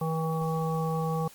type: harmonic tone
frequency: 160.9 Hz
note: E3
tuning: 42 cents flat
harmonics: 1 / 3 / 5 / 7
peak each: -28 / -33 / -35 / -36 dBFS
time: 0.01-1.28 s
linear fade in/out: 5 ms
effects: white hiss -52 dBFS RMS until 1.34 s + Opus 32 kbps